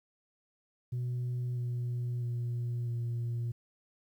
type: tone with pitch steps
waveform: sine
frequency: 123.47 / 121.7 / 119.96 / 118.24 Hz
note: B2 / B2 / B2 / A#2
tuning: 0 / -25 / -50 / +25 cents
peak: -29 dBFS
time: 0.92-3.52 s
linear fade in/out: 10 ms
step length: 650 ms
effects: tanh soft clip ceiling -30 dBFS + 11-bit